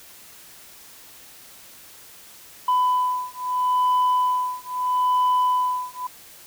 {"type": "beating tone pair", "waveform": "sine", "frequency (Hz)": [1000, 1000.77], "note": ["B5", "B5"], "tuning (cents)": [21, 23], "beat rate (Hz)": 0.77, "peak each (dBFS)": -20, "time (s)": [2.68, 6.07], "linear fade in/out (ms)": 5, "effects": ["tanh soft clip ceiling -15 dBFS", "white hiss -46 dBFS RMS until 6.46 s"]}